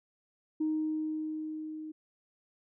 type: tone with level ramp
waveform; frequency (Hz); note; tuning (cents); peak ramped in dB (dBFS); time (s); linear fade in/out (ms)
sine; 311.1; D#4; 0; -26 to -39; 0.6-1.92; 10
effects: tanh soft clip ceiling -23 dBFS